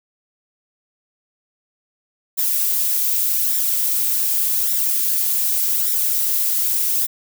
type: noise with flanger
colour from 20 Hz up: violet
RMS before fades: -19 dBFS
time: 2.37-7.07 s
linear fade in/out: 20 ms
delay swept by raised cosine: 0.54 to 4.14 ms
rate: 0.85 Hz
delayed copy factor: +0.55
effects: none